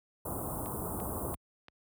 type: band-stop noise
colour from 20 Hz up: pink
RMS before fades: -36 dBFS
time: 0.25-1.35 s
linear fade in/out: 5 ms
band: 1200 to 9000 Hz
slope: 48 dB/octave
type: click train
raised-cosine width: 0.3 ms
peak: -33 dBFS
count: 4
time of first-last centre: 0.66-1.684 s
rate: 2.93 Hz
effects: high-pass 60 Hz 12 dB/octave